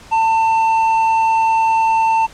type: tone with hard clipping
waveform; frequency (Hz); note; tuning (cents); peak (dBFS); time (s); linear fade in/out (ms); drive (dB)
sine; 895; A5; +29; -13; 0.11-2.27; 20; 5
effects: pink hiss -41 dBFS RMS until 2.33 s + low-pass 8000 Hz 12 dB/octave